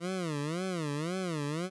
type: tone with vibrato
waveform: 20% pulse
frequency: 164.81 Hz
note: E3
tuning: in tune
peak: -27 dBFS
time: 0-1.7 s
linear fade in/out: 50 ms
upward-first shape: sine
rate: 1.9 Hz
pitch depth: 240 cents each way
effects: resampled to 24000 Hz